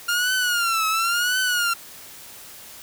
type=tone with vibrato; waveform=sawtooth; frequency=1399 Hz; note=F6; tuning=3 cents sharp; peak=-16 dBFS; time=0.08-1.74 s; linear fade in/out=10 ms; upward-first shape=triangle; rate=0.95 Hz; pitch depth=150 cents each way; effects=white hiss -42 dBFS RMS until 2.82 s